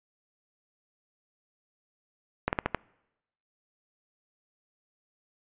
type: slowing click train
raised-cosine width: 0.5 ms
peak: -10 dBFS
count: 5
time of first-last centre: 2.48-2.747 s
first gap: 49 ms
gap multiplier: 1.21
effects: noise-tail reverb RT60 0.9 s tail -25 dB re dry + resampled to 8000 Hz